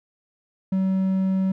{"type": "tone", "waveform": "triangle", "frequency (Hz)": 190, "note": "F#3", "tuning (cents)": 46, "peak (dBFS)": -17, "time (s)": [0.72, 1.52], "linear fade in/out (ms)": 5, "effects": []}